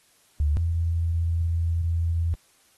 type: tone pair in turn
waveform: sine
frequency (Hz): 74 / 83.64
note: D2 / E2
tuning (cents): +14 / +26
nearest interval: major second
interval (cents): 212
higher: second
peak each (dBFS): -19 / -21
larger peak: first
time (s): 0.4-0.57 / 0.57-2.34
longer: second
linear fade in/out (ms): 0
effects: white hiss -61 dBFS RMS until 2.77 s + AAC 32 kbps